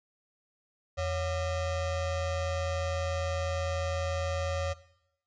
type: ring-modulated tone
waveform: square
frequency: 320.5 Hz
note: E4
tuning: 49 cents flat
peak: -27 dBFS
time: 0.97-4.74 s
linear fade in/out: 20 ms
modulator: 236 Hz
effects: noise-tail reverb RT60 0.8 s tail -18 dB re dry + resampled to 16000 Hz